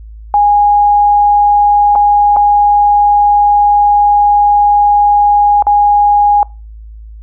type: tone with dropouts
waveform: sine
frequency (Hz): 823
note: G#5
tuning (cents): -16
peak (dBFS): -5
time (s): 0.34-6.43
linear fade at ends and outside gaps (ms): 1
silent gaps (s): 1.953-1.958 / 2.363-2.368 / 5.624-5.668
effects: noise-tail reverb RT60 0.3 s tail -25 dB re dry + added 54 Hz sine -28 dBFS peak until 7.22 s